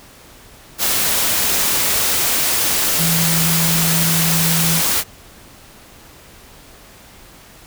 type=tone in noise; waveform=sine; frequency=164.81 Hz; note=E3; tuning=in tune; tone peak=-18 dBFS; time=2.97-4.82 s; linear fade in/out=50 ms; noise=white; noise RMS=-17 dBFS; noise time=0.78-5.04 s; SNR=-4 dB; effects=pink hiss -43 dBFS RMS until 7.66 s